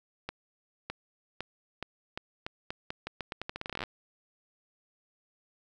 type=accelerating click train; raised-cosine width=0.3 ms; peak=-19 dBFS; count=25; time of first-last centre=0.29-3.837 s; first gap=610 ms; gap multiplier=0.83; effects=none